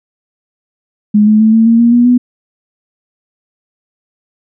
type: tone with pitch steps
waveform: sine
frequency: 209.5 / 214.4 / 219.4 / 224.5 / 229.8 / 235.2 / 240.7 / 246.3 Hz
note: G#3 / A3 / A3 / A3 / A#3 / A#3 / B3 / B3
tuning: +15 / -45 / -5 / +35 / -25 / +16 / -44 / -5 cents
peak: -4 dBFS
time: 1.14-2.18 s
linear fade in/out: 10 ms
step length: 130 ms
effects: none